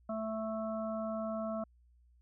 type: harmonic tone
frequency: 220 Hz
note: A3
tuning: in tune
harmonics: 1 / 3 / 5 / 6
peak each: -38 / -37 / -47 / -46 dBFS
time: 0.09-1.64 s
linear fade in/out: 5 ms
effects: added 60 Hz sine -62 dBFS peak until 2.21 s